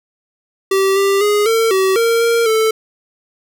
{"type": "tone with pitch steps", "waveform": "square", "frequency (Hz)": [387.1, 394.4, 414.7, 452.6, 381.3, 461, 464.4, 440.9], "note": ["G4", "G4", "G#4", "A4", "G4", "A#4", "A#4", "A4"], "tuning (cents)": [-22, 11, -3, 49, -48, -19, -7, 4], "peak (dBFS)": -12, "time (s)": [0.71, 2.71], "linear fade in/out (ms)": 5, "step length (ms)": 250, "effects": []}